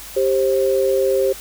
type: tone pair together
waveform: sine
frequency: 392 / 530.5 Hz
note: G4 / C5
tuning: 0 / +24 cents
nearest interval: perfect fourth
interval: 524 cents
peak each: -17 dBFS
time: 0.16-1.33 s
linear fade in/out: 10 ms
effects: added 50 Hz sine -43 dBFS peak until 1.4 s + white hiss -36 dBFS RMS until 1.4 s